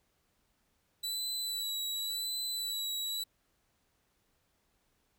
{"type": "tone with vibrato", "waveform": "sawtooth", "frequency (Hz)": 3951, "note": "B7", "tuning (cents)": 0, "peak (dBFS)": -31, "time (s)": [1.03, 3.24], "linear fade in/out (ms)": 10, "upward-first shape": "sine", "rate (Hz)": 0.91, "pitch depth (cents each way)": 29, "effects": ["pink hiss -75 dBFS RMS until 5.18 s"]}